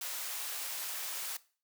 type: high-pass noise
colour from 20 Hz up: white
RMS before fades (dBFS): -39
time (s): 0.01-1.37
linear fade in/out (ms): 5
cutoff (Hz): 670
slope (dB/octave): 12
effects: noise-tail reverb RT60 0.4 s tail -19 dB re dry